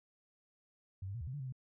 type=tone with pitch steps; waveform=sine; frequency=95 / 98.6 / 119.3 / 77.6 / 128.5 / 145.6 / 131.3 / 128.6 Hz; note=F#2 / G2 / A#2 / D#2 / C3 / D3 / C3 / C3; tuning=+46 / +11 / +41 / -4 / -31 / -15 / +6 / -30 cents; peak=-39 dBFS; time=1.02-1.524 s; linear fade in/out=5 ms; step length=63 ms; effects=none